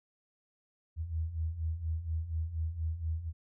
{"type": "beating tone pair", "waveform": "sine", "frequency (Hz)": [78, 82.2], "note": ["D#2", "E2"], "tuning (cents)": [5, -4], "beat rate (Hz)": 4.2, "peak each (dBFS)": [-38, -33], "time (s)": [0.96, 3.33], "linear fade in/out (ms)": 50, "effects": []}